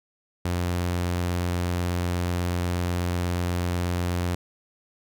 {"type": "tone", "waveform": "sawtooth", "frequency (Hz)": 88.2, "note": "F2", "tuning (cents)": 18, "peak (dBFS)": -20, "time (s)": [0.45, 4.35], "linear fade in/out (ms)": 5, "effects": []}